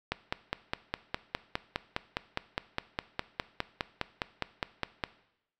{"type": "click train", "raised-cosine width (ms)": 0.3, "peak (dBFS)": -13, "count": 25, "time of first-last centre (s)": [0.12, 5.038], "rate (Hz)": 4.88, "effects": ["noise-tail reverb RT60 0.8 s tail -17 dB re dry"]}